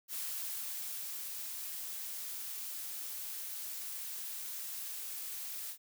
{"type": "noise with ADSR envelope", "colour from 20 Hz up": "blue", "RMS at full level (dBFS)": -39, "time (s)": [0.08, 5.78], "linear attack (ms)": 57, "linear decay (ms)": 1100, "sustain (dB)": -3, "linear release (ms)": 83, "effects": []}